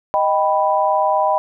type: chord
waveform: sine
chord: Eb augmented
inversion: none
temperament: equal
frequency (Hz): 622.3 / 784 / 987.8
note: Eb5 / G5 / B5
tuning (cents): 0 / 0 / 0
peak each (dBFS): -18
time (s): 0.14-1.38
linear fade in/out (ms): 0
effects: none